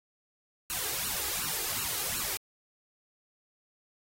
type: noise with flanger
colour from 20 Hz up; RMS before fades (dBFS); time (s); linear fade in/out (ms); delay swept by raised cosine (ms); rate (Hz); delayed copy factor
white; -33; 0.7-2.37; 0; 0.71 to 2.51; 2.7; +0.95
effects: AAC 48 kbps